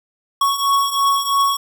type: beating tone pair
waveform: square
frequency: 1108.7 / 1111.7 Hz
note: C#6 / C#6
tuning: 0 / +5 cents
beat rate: 3 Hz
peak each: -21 / -17 dBFS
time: 0.41-1.57 s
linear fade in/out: 5 ms
effects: none